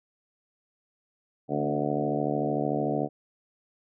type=harmonic tone with a mistuned harmonic; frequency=73.42 Hz; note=D2; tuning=in tune; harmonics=2 / 3 / 4 / 5 / 6 / 7 / 8 / 9 / 10; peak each=-33 / -34 / -31 / -36 / -33 / -36 / -35 / -34 / -34 dBFS; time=1.48-3.09 s; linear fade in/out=50 ms; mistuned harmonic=4; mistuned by=-15 cents; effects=none